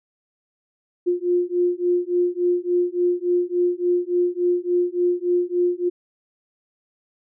sine beating tone pair, 352.4 / 355.9 Hz, F4 / F4, +16 / +33 cents, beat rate 3.5 Hz, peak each -21 dBFS, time 1.06-5.9 s, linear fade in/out 20 ms, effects none

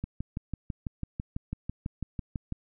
click train, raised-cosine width 5 ms, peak -20 dBFS, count 16, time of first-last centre 0.04-2.523 s, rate 6.04 Hz, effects none

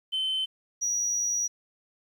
sine tone pair in turn, 3070 / 5795 Hz, G7 / F#8, -37 / -37 cents, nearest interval major seventh, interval 1100 cents, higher second, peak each -24 / -23 dBFS, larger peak second, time 0.12-0.46 / 0.81-1.48 s, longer second, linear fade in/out 20 ms, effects tanh soft clip ceiling -23 dBFS + 10-bit

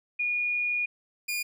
sine / sawtooth tone pair in turn, 2442 / 2427 Hz, D#7 / D#7, -33 / -44 cents, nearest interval unison, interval 11 cents, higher first, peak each -25 dBFS, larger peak neither, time 0.19-0.86 / 1.28-1.43 s, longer first, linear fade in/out 10 ms, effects none

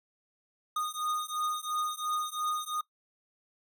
square beating tone pair, 1231 / 1233.9 Hz, D#6 / D#6, -19 / -15 cents, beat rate 2.9 Hz, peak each -35 / -35 dBFS, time 0.76-2.81 s, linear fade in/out 5 ms, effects noise-tail reverb RT60 0.1 s tail -19 dB re dry

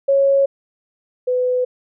sine tone pair in turn, 551 / 501.3 Hz, C#5 / B4, -11 / +26 cents, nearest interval major second, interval 163 cents, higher first, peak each -11 / -15 dBFS, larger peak first, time 0.08-0.46 / 1.27-1.65 s, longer neither, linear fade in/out 10 ms, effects none

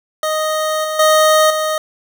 25% pulse tone with level steps, 622.3 Hz, D#5, in tune, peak -12 / -15 / -5 / -12 dBFS, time 0.23-1.78 s, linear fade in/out 2 ms, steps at 0.84 / 0.99 / 1.5 s, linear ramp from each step 5 ms, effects none

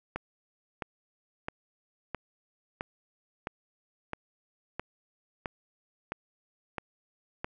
click train, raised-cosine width 0.5 ms, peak -18 dBFS, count 12, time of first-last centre 0.16-7.445 s, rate 1.51 Hz, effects none

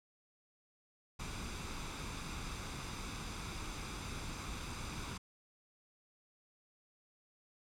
pink noise with comb filter, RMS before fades -43 dBFS, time 1.19-5.18 s, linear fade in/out 10 ms, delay 0.82 ms, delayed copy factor +0.5, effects low-pass 8000 Hz 12 dB/octave

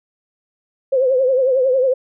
sine tone with vibrato, 520 Hz, C5, 11 cents flat, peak -12 dBFS, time 0.92-1.94 s, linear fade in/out 10 ms, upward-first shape triangle, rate 11 Hz, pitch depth 99 cents each way, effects none

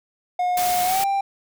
triangle tone with pitch glide, 720 to 789.7 Hz, F#5 to G5, -47 to +13 cents, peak -17 dBFS, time 0.39-1.21 s, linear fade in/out 5 ms, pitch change +160 cents, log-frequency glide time 0.83-1.03 s
white noise, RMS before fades -27 dBFS, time 0.57-1.04 s, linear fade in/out 2 ms
effects none

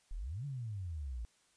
sine exponential two-way sweep, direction up then down, 32.02 to 146.83 to 55.2 Hz, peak -38 dBFS, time 0.11-1.25 s, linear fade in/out 0 ms, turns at 0.45 s, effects white hiss -71 dBFS RMS until 1.56 s + resampled to 22050 Hz

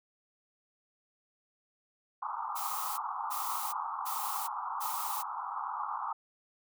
pink band-pass noise, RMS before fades -37 dBFS, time 2.22-6.13 s, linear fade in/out 5 ms, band 800 to 1300 Hz, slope 96 dB/octave
blue noise bursts, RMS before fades -39 dBFS, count 4, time 2.55-5.23 s, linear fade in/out 20 ms, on 430 ms, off 320 ms
effects none

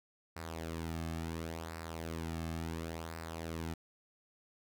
sawtooth tone with flanger, 81.9 Hz, E2, 11 cents flat, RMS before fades -41 dBFS, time 0.36-3.74 s, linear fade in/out 5 ms, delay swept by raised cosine 0.3 to 2.1 ms, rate 0.71 Hz, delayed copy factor -0.6, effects none

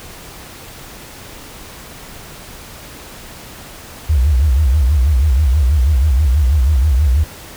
sine tone with vibrato, 69.3 Hz, C#2, in tune, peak -9 dBFS, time 4.09-7.24 s, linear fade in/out 10 ms, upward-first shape sine, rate 6.2 Hz, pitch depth 230 cents each way, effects pink hiss -35 dBFS RMS until 7.56 s

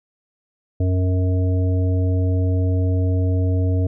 harmonic tone, 92 Hz, F#2, 9 cents flat, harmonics 1 / 3 / 5 / 7, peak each -16 / -26 / -30 / -33 dBFS, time 0.8-3.87 s, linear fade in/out 5 ms, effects none

